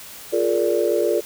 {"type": "chord", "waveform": "sine", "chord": "Bb dominant seventh", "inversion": "second", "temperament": "just", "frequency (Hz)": [349.6, 419.5, 466.2, 582.7], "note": ["F4", "Ab4", "Bb4", "D5"], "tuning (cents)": [2, 17, 0, -14], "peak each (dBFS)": -22, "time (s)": [0.32, 1.21], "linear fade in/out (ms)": 20, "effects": ["tanh soft clip ceiling -6 dBFS", "white hiss -39 dBFS RMS until 1.25 s"]}